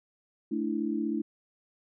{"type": "chord", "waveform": "sine", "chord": "A suspended fourth", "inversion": "none", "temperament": "equal", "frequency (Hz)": [220, 293.7, 329.6], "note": ["A3", "D4", "E4"], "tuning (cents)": [0, 0, 0], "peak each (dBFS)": -32, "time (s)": [0.51, 1.22], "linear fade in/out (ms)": 10, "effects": []}